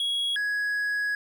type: tone pair in turn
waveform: triangle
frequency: 3322 / 1669.2 Hz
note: G#7 / G#6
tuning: 0 / +8 cents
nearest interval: octave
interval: 1192 cents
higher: first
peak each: -23 dBFS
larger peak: neither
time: 0-0.36 / 0.36-1.15 s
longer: second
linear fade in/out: 2 ms
effects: none